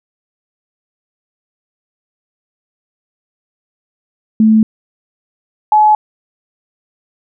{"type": "tone pair in turn", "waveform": "sine", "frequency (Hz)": [218.9, 852.1], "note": ["A3", "G#5"], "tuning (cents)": [-9, 44], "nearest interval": "2 octaves", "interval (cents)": 2353, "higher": "second", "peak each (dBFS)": -5, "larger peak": "neither", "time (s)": [[4.4, 4.63], [5.72, 5.95]], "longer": "neither", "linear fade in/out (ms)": 2, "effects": []}